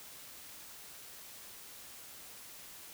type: silence
effects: white hiss -51 dBFS RMS until 2.93 s